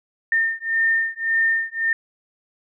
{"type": "beating tone pair", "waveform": "sine", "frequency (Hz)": [1813, 1814.8], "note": ["A#6", "A#6"], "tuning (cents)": [-49, -47], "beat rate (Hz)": 1.8, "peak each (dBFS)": -21, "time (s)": [0.32, 1.93], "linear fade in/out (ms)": 2, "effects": []}